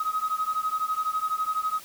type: beating tone pair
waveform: sine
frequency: 1259 / 1271 Hz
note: D#6 / D#6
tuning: +20 / +36 cents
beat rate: 12 Hz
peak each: -27 dBFS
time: 0-1.8 s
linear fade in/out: 5 ms
effects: tanh soft clip ceiling -19 dBFS + white hiss -46 dBFS RMS until 1.84 s